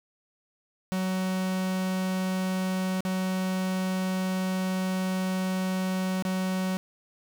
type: tone with dropouts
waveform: 45% pulse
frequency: 186.8 Hz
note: F#3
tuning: 17 cents sharp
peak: -26 dBFS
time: 0.92-6.77 s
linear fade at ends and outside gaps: 0 ms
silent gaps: 3.006-3.051 / 6.224-6.251 s
effects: none